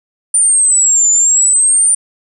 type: exponential two-way sweep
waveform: sine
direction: down then up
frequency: 9200 to 7040 to 9200 Hz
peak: -7 dBFS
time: 0.34-1.95 s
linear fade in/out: 5 ms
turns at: 1.1 s
effects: none